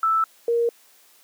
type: tone pair in turn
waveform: sine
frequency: 1318.5 / 468.9 Hz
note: E6 / A#4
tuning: 0 / +10 cents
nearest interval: octave + tritone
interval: 1790 cents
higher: first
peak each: -17 dBFS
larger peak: neither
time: 0.03-0.24 / 0.48-0.69 s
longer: neither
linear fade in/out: 2 ms
effects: white hiss -55 dBFS RMS until 1.23 s + high-pass 300 Hz 12 dB/octave